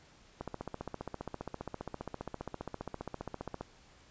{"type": "click train", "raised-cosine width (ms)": 1, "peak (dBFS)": -24, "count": 49, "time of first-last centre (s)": [0.41, 3.61], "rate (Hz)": 15, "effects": ["pink hiss -61 dBFS RMS until 4.1 s", "resampled to 16000 Hz"]}